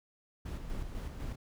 brown noise with tremolo, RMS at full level -38 dBFS, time 0.45-1.36 s, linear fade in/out 10 ms, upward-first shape square, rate 4 Hz, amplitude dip 40%, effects none

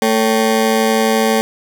25% pulse ring-modulated tone, 334 Hz, E4, 23 cents sharp, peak -5 dBFS, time 0.02-1.41 s, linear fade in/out 0 ms, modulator 111 Hz, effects none

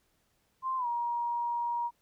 sine tone with pitch glide, 1046.5 to 948.6 Hz, C6 to A#5, 0 to +30 cents, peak -29 dBFS, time 0.62-1.91 s, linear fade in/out 50 ms, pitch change -170 cents, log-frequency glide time 0.77-0.87 s, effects pink hiss -73 dBFS RMS until 2.01 s

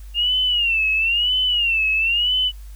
sine tone with vibrato, 2794 Hz, F7, in tune, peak -16 dBFS, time 0.14-2.52 s, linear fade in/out 50 ms, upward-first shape sine, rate 1 Hz, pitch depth 140 cents each way, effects added 50 Hz sine -34 dBFS peak until 2.75 s + white hiss -53 dBFS RMS until 2.75 s

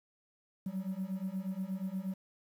triangle beating tone pair, 185 / 193.4 Hz, F#3 / G3, 0 / -23 cents, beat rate 8.4 Hz, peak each -36 / -35 dBFS, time 0.66-2.14 s, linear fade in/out 5 ms, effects tanh soft clip ceiling -26 dBFS + 10-bit

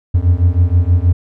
triangle beating tone pair, 84.7 / 91 Hz, E2 / F#2, +48 / -28 cents, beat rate 6.3 Hz, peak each -10 dBFS, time 0.14-1.13 s, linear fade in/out 10 ms, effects none

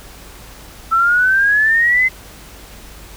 sine exponential sweep, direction up, 1320 to 2071 Hz, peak -10 dBFS, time 0.91-2.09 s, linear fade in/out 20 ms, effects added 50 Hz sine -40 dBFS peak until 3.16 s + pink hiss -39 dBFS RMS until 3.16 s

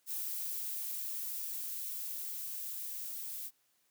violet noise with level ramp, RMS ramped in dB -38 to -42 dBFS, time 0.06-3.51 s, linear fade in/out 50 ms, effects white hiss -74 dBFS RMS until 3.9 s + high-pass 100 Hz 12 dB/octave

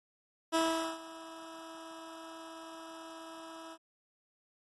15% pulse tone with ADSR envelope, 326.1 Hz, E4, 19 cents flat, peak -20 dBFS, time 0.52-3.78 s, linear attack 31 ms, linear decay 430 ms, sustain -20 dB, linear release 55 ms, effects AAC 32 kbps

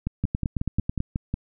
two click trains, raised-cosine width 5 ms, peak -13 / -12 dBFS, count 8 / 8, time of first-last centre 0.07-1.34 / 0.24-1.004 s, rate 5.51 / 9.16 Hz, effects none

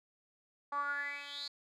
10% pulse tone with band-pass filter sweep, 285.5 Hz, D4, 49 cents flat, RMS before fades -39 dBFS, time 0.72-1.48 s, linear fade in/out 5 ms, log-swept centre 1000 to 4500 Hz, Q 8.6, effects none

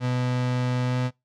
35% pulse tone with pitch glide, 125 to 125.94 Hz, B2 to B2, +21 to +34 cents, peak -21 dBFS, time 0-1.11 s, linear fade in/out 50 ms, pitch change +13 cents, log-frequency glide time 0.84-0.97 s, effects noise-tail reverb RT60 0.2 s tail -22 dB re dry + low-pass 5000 Hz 12 dB/octave

